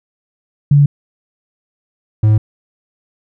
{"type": "tone pair in turn", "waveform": ["sine", "triangle"], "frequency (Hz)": [143.6, 107.58], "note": ["D3", "A2"], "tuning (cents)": [-39, -39], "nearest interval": "perfect fourth", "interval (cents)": 500, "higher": "first", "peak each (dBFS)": -5, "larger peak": "neither", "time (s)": [[0.71, 0.86], [2.23, 2.38]], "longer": "neither", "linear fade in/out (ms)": 5, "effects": []}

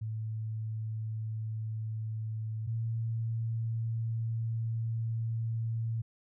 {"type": "tone pair in turn", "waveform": "sine", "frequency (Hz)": [110, 113.62], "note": ["A2", "A#2"], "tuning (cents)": [0, -44], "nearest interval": "minor second", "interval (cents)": 56, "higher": "second", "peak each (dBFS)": [-33, -30], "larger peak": "second", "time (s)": [[0.01, 2.67], [2.67, 6.02]], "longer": "second", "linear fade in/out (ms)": 10, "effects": []}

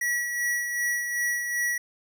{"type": "tone with tremolo", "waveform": "square", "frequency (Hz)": 1931, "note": "B6", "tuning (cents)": -39, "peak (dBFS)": -24, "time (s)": [0.01, 1.78], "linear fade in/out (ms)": 5, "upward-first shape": "sine", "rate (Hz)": 2.6, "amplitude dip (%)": 45, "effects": []}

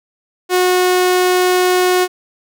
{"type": "tone", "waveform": "sawtooth", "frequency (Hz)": 364.2, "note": "F#4", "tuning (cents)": -27, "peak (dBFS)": -7, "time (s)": [0.49, 2.08], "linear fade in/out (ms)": 50, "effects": []}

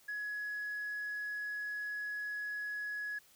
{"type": "tone", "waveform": "sine", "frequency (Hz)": 1682, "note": "G#6", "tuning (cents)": 22, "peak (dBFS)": -35, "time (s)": [0.08, 3.19], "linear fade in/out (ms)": 10, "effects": ["tanh soft clip ceiling -34 dBFS", "white hiss -64 dBFS RMS until 3.35 s"]}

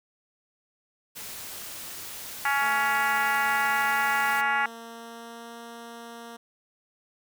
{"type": "noise", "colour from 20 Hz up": "white", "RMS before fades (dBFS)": -39, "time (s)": [1.15, 4.42], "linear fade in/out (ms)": 20}
{"type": "harmonic tone", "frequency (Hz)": 279.6, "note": "C#4", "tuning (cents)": 15, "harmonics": [3, 4, 5, 6, 7, 8, 9, 10], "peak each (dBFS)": [-27, -32, -28, -30, -30, -36, -41, -39], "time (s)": [2.45, 4.66], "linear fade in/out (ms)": 2}
{"type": "tone with pitch glide", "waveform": "10% pulse", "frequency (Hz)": [223.7, 233.1], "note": ["A3", "A#3"], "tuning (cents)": [29, 0], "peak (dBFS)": -32, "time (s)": [2.61, 6.37], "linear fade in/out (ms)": 10, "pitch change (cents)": 71, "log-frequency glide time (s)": [3.08, 5.57]}
{"effects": []}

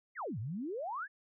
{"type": "exponential two-way sweep", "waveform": "sine", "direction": "down then up", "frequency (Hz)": [2271, 99.1, 1790], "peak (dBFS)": -36, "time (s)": [0.15, 1.08], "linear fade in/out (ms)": 50, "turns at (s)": 0.39, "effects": []}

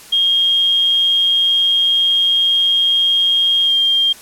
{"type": "tone with pitch glide", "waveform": "sine", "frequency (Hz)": [3239, 3202], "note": ["G#7", "G7"], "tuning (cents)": [-44, 36], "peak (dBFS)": -11, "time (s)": [0.12, 4.13], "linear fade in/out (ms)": 10, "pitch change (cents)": -20, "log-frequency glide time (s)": [3.64, 3.73], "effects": ["white hiss -39 dBFS RMS until 4.21 s", "low-pass 12000 Hz 12 dB/octave"]}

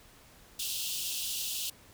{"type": "high-pass noise", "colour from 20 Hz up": "pink", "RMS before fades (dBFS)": -35, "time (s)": [0.59, 1.7], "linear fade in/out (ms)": 5, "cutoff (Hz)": 2700, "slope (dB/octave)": 96, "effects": ["pink hiss -57 dBFS RMS until 1.93 s"]}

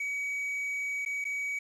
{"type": "tone with dropouts", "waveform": "triangle", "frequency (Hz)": 2266, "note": "C#7", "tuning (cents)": 37, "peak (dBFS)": -29, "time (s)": [0, 1.59], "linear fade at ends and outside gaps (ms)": 5, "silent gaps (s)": [[1.051, 1.06], [1.243, 1.251]], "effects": ["resampled to 24000 Hz", "10-bit"]}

